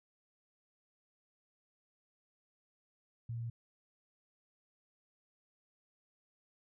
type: tone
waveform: sine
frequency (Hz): 116.54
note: A#2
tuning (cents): 0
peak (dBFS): -37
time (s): 3.29-3.5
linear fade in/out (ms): 5
effects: none